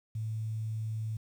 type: tone with quantisation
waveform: sine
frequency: 110 Hz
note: A2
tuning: in tune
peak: -32 dBFS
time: 0.15-1.17 s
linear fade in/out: 5 ms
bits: 10
effects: none